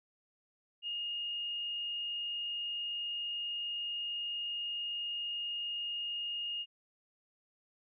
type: tone with frequency modulation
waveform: sine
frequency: 2847 Hz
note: F7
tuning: 33 cents sharp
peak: -35 dBFS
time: 0.82-6.66 s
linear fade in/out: 50 ms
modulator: 44.5 Hz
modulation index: 0.49
effects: none